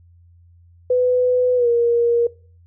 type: tone with pitch glide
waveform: sine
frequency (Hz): 499.5 to 471.7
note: B4 to A#4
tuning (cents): +20 to +20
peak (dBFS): -13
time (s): 0.9-2.27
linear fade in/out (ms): 5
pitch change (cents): -100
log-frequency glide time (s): 1.56-1.68
effects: noise-tail reverb RT60 0.4 s tail -22 dB re dry + added 86 Hz sine -47 dBFS peak until 2.66 s